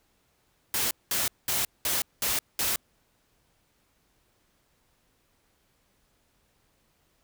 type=noise bursts; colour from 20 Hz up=white; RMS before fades=-27 dBFS; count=6; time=0.74-2.76 s; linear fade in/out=2 ms; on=170 ms; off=200 ms; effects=pink hiss -69 dBFS RMS until 7.23 s